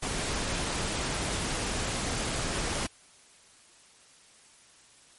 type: noise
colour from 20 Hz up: pink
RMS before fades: -31 dBFS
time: 0.02-2.87 s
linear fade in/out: 10 ms
effects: white hiss -57 dBFS RMS until 5.18 s + MP3 48 kbps